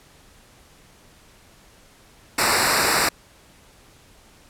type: noise with comb filter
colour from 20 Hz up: pink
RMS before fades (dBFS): -19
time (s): 2.38-3.09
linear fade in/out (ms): 5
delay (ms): 0.31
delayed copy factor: -0.9
effects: pink hiss -52 dBFS RMS until 4.49 s + low-pass 12000 Hz 12 dB/octave